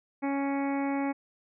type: harmonic tone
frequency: 277.7 Hz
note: C#4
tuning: 3 cents sharp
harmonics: 1 / 2 / 3 / 4 / 5 / 6 / 7 / 8 / 9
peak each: -28 / -37 / -35 / -43 / -47 / -48 / -46 / -42 / -53 dBFS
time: 0.22-1.13 s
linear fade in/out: 20 ms
effects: none